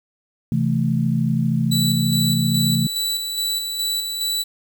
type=chord; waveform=sine; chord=A minor; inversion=first; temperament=just; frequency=132 / 165 / 220 Hz; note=C3 / E3 / A3; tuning=+16 / +2 / 0 cents; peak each=-21 dBFS; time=0.52-2.87 s; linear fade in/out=2 ms
type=tone with tremolo; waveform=sawtooth; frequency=3951 Hz; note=B7; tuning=in tune; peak=-17 dBFS; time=1.71-4.44 s; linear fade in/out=10 ms; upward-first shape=square; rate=2.4 Hz; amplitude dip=40%
effects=8-bit